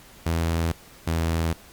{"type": "tone pair in turn", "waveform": "sawtooth", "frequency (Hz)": [82.8, 82.18], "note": ["E2", "E2"], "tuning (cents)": [8, -5], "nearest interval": "unison", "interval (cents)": 13, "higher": "first", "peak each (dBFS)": -18, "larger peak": "neither", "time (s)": [[0.26, 0.72], [1.07, 1.53]], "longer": "neither", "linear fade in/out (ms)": 5, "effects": ["pink hiss -49 dBFS RMS until 1.72 s", "Opus 48 kbps"]}